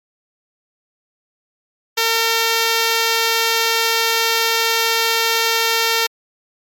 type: tone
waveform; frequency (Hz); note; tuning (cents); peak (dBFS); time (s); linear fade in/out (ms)
5% pulse; 455.3; A#4; -41; -3; 1.97-6.07; 10
effects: MP3 64 kbps